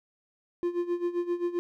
triangle tone with tremolo, 349.2 Hz, F4, in tune, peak -22 dBFS, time 0.63-1.59 s, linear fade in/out 0 ms, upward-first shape sine, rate 7.6 Hz, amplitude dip 80%, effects none

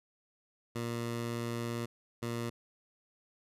15% pulse tone bursts at uneven times, 117.7 Hz, A#2, 17 cents sharp, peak -28 dBFS, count 2, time 0.75-1.86 / 2.22-2.5 s, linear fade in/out 10 ms, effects resampled to 32000 Hz

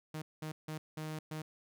sawtooth tone bursts at uneven times, 155.56 Hz, D#3, in tune, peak -35 dBFS, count 5, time 0.14-0.22 / 0.42-0.52 / 0.68-0.78 / 0.97-1.19 / 1.31-1.42 s, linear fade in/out 5 ms, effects none

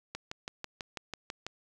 click train, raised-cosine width 0.2 ms, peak -20 dBFS, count 9, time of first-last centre 0.15-1.466 s, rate 6.08 Hz, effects none

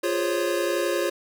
square chord, Db major seventh, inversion first, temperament equal with one note detuned, 349.2 / 411.5 / 523.3 / 554.4 Hz, F4 / Ab4 / C5 / Db5, 0 / -16 / 0 / 0 cents, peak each -27 / -31 / -32 / -28 dBFS, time 0.03-1.1 s, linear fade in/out 10 ms, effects none

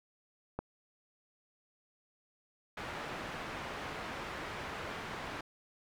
click, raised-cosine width 1 ms, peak -22 dBFS, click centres 0.59 s
white low-pass noise, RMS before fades -42 dBFS, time 2.77-5.41 s, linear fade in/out 5 ms, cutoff 1700 Hz, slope 12 dB/octave
effects none

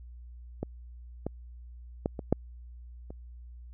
clicks, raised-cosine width 2 ms, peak -18 / -18 / -14 / -22 / -9 / -29 dBFS, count 6, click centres 0.63 / 1.266 / 2.059 / 2.192 / 2.326 / 3.105 s, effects added 60 Hz sine -44 dBFS peak until 3.73 s

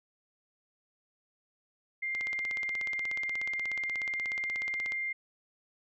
sine tone, 2100 Hz, C7, 6 cents sharp, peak -31 dBFS, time 2.02-5.13 s, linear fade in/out 10 ms
click train, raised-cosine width 0.2 ms, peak -24 dBFS, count 47, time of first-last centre 2.15-4.921 s, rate 16.6 Hz
effects none

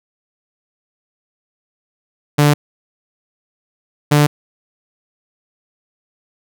sawtooth tone pair in turn, 146.83 / 147.42 Hz, D3 / D3, 0 / +7 cents, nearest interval unison, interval 7 cents, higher second, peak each -5 dBFS, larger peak neither, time 2.38-2.54 / 4.11-4.27 s, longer neither, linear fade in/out 10 ms, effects none

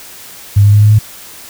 sine tone with pitch steps, 101.3 / 102.71 / 104.15 / 105.6 / 107.08 Hz, G#2 / G#2 / G#2 / G#2 / A2, -43 / -19 / +5 / +29 / -47 cents, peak -3 dBFS, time 0.56-0.99 s, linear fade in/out 10 ms, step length 86 ms, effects white hiss -33 dBFS RMS until 1.49 s

